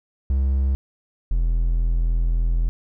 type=tone pair in turn; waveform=triangle; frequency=67 / 41.74 Hz; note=C2 / E1; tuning=+42 / +22 cents; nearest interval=minor sixth; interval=820 cents; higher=first; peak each=-15 dBFS; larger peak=neither; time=0.3-0.75 / 1.31-2.69 s; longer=second; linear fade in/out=0 ms; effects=none